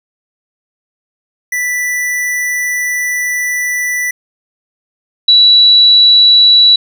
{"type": "tone pair in turn", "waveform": ["square", "sine"], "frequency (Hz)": [1975.5, 3932], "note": ["B6", "B7"], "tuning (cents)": [0, -8], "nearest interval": "octave", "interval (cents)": 1192, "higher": "second", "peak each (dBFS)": [-14, -3], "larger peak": "second", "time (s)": [[1.52, 4.11], [5.28, 6.76]], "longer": "first", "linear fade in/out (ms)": 5, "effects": []}